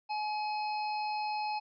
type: harmonic tone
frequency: 847 Hz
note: G#5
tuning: 34 cents sharp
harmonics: 1 / 3 / 5 / 6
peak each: -32 / -42 / -46 / -48 dBFS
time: 0.09-1.6 s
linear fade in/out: 20 ms
effects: none